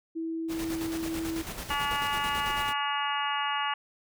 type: tone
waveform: sine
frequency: 326.4 Hz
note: E4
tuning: 17 cents flat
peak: -30 dBFS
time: 0.15-1.43 s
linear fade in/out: 20 ms
type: noise with tremolo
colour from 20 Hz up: pink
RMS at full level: -37 dBFS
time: 0.48-2.74 s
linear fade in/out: 50 ms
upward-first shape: square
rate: 9.1 Hz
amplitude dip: 45%
type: harmonic tone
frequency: 286.2 Hz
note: D4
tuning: 45 cents flat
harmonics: 3 / 4 / 5 / 6 / 7 / 8 / 9 / 10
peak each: -32 / -32 / -38 / -37 / -39 / -43 / -43 / -34 dBFS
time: 1.7-3.74 s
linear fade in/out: 5 ms
effects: none